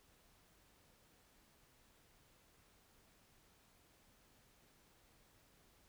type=silence; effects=pink hiss -70 dBFS RMS until 5.88 s